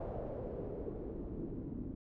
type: noise with low-pass filter sweep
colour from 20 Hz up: pink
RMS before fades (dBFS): -42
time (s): 0-1.95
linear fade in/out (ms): 5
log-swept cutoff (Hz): 610 to 270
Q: 2.8
effects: none